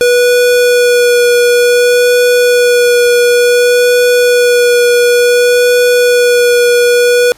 square tone with vibrato, 486.8 Hz, B4, 25 cents flat, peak -6 dBFS, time 0.01-7.32 s, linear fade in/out 0 ms, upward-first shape sine, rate 0.56 Hz, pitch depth 12 cents each way, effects pink hiss -42 dBFS RMS until 7.37 s + resampled to 32000 Hz

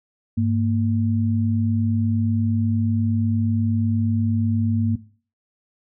sine tone pair together, 101.63 / 230 Hz, G#2 / A#3, -37 / -23 cents, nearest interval octave + major second, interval 1414 cents, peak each -20 dBFS, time 0.37-4.96 s, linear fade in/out 10 ms, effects noise-tail reverb RT60 0.4 s tail -17 dB re dry

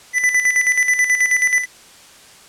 square tone with tremolo, 1995 Hz, B6, 17 cents sharp, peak -12 dBFS, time 0.13-1.66 s, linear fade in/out 50 ms, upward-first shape square, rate 9.3 Hz, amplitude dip 60%, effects white hiss -44 dBFS RMS until 2.48 s + low-pass 9000 Hz 12 dB/octave

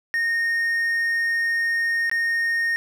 triangle tone with dropouts, 1847 Hz, A#6, 16 cents flat, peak -18 dBFS, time 0.14-2.76 s, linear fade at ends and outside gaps 0 ms, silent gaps 2.097-2.114 s, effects none

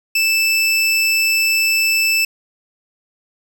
square tone pair together, 2637 / 5308 Hz, E7 / E8, 0 / +11 cents, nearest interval octave, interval 1211 cents, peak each -15 / -21 dBFS, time 0.15-2.25 s, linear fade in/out 5 ms, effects none

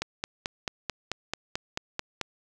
click train, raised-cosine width 0.2 ms, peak -12 dBFS, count 11, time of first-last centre 0.02-2.213 s, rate 4.56 Hz, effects none

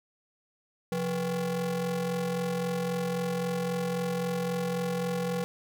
square ring-modulated tone, 155.56 Hz, D#3, in tune, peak -26 dBFS, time 0.92-5.44 s, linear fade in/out 0 ms, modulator 333 Hz, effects none

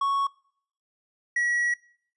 triangle tone pair in turn, 1108.7 / 1922 Hz, C#6 / B6, 0 / -48 cents, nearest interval minor seventh, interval 952 cents, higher second, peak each -20 dBFS, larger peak neither, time 0.01-0.27 / 1.36-1.74 s, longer second, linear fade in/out 5 ms, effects noise-tail reverb RT60 0.6 s tail -24 dB re dry + resampled to 24000 Hz

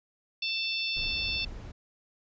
harmonic tone, 887 Hz, A5, 14 cents sharp, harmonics 3 / 4 / 5 / 6, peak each -32 / -34 / -36 / -38 dBFS, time 0.42-1.45 s, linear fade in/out 5 ms
brown noise, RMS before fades -40 dBFS, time 0.96-1.72 s, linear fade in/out 10 ms
effects resampled to 16000 Hz

